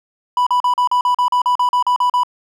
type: tone bursts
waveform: triangle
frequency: 987.8 Hz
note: B5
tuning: in tune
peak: -10 dBFS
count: 14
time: 0.37-2.234 s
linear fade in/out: 2 ms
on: 96 ms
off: 40 ms
effects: none